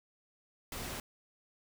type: noise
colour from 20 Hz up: pink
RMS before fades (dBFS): -41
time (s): 0.72-1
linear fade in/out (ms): 2
effects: none